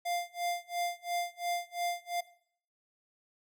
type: tone with tremolo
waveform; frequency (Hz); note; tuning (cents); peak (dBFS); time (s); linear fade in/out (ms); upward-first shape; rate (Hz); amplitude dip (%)
square; 698.5; F5; 0; -30; 0.05-2.21; 10; sine; 2.9; 100
effects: noise-tail reverb RT60 0.6 s tail -18 dB re dry